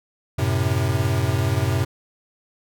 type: chord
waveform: square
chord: F# diminished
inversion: none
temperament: equal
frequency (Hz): 92.5 / 110 / 130.81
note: F#2 / A2 / C3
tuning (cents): 0 / 0 / 0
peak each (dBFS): -24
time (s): 0.38-1.85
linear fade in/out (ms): 10
effects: none